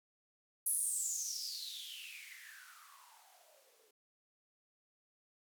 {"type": "noise with band-pass filter sweep", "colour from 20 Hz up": "violet", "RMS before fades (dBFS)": -43, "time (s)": [0.66, 3.91], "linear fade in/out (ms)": 5, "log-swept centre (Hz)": [11000, 410], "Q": 9.7, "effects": []}